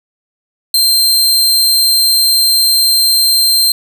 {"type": "tone", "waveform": "sawtooth", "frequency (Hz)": 4154, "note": "C8", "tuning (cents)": -13, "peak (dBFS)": -5, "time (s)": [0.74, 3.72], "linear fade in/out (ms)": 2, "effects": []}